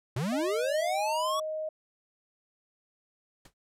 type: linear sweep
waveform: square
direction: up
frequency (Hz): 110 to 1141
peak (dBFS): -29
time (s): 0.16-1.4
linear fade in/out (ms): 5
type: tone with pitch glide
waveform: sine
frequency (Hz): 620 to 624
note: D#5 to D#5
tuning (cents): -6 to +5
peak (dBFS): -31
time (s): 0.32-1.69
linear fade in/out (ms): 5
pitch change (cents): +11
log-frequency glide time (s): 0.92-1.04
type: noise with exponential decay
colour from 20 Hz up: pink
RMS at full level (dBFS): -46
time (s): 3.45-3.54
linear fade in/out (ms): 5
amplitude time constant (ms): 18
effects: low-pass 12000 Hz 12 dB/octave